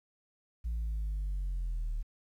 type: linear sweep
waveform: sine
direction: down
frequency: 58.3 to 36.71 Hz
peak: -29 dBFS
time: 0.64-2.03 s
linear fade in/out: 20 ms
effects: tanh soft clip ceiling -30 dBFS + 11-bit